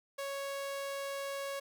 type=tone; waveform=sawtooth; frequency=554.4 Hz; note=C#5; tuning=in tune; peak=-33 dBFS; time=0.18-1.6 s; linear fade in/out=10 ms; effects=none